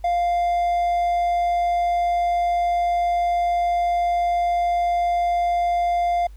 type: tone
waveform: triangle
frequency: 698.5 Hz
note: F5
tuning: in tune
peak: -16 dBFS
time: 0.04-6.27 s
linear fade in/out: 5 ms
effects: added 50 Hz sine -38 dBFS peak until 6.36 s + pink hiss -60 dBFS RMS until 6.36 s